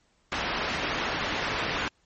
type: low-pass noise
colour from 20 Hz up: white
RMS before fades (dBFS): -30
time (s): 0.32-1.88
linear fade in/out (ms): 0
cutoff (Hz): 2300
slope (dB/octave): 12
effects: pink hiss -68 dBFS RMS until 2.05 s + MP3 32 kbps